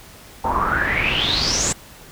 pink noise with low-pass filter sweep, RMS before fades -20 dBFS, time 0.44-1.73 s, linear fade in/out 10 ms, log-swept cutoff 870 to 7800 Hz, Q 10, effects pink hiss -43 dBFS RMS until 2.11 s

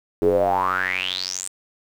square tone with band-pass filter sweep, 46.25 Hz, F#1, in tune, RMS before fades -22 dBFS, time 0.22-1.48 s, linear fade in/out 0 ms, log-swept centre 370 to 8500 Hz, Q 9.8, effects 8-bit

